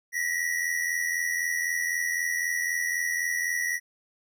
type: tone pair together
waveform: square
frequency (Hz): 1889 / 1972.9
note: A#6 / B6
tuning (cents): +22 / -2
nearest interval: minor second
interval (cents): 76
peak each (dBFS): -29 / -30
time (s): 0.12-3.8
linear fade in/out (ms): 50
effects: none